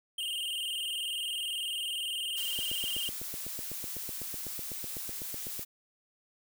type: tone with vibrato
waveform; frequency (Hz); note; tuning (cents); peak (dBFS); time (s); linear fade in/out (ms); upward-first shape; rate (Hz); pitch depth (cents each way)
square; 2986; F#7; +15; -33; 0.18-3.09; 5; square; 20; 85
type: noise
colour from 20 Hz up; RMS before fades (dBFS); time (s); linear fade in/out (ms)
blue; -39; 2.36-5.65; 20
type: click train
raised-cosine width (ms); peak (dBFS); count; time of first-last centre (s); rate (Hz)
2; -30; 25; 2.59-5.594; 7.99
effects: none